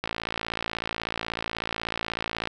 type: click train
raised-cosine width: 0.3 ms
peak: -12 dBFS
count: 138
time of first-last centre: 0.04-2.473 s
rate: 56.3 Hz
effects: none